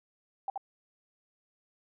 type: tone with echo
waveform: sine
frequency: 782 Hz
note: G5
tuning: 4 cents flat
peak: -30 dBFS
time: 0.48-0.5 s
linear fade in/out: 2 ms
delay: 77 ms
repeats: 1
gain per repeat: -2 dB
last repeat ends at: 0.577 s
effects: none